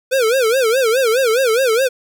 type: tone with vibrato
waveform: square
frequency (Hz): 485.9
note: B4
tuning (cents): -28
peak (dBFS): -13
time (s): 0.11-1.89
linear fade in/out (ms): 20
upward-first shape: sine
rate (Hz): 4.8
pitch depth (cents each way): 190
effects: none